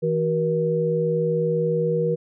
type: tone cluster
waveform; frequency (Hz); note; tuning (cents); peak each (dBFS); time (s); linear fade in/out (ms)
sine; 162 / 376 / 476.1; E3 / F#4 / A#4; -30 / +28 / +37; -24 / -28 / -21; 0.02-2.16; 20
effects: none